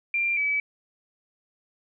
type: tone pair in turn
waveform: sine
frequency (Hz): 2377 / 2292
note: D7 / D7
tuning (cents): +20 / -43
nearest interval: minor second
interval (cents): 63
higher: first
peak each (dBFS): -22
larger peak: neither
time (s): 0.14-0.37 / 0.37-0.6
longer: neither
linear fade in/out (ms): 2
effects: none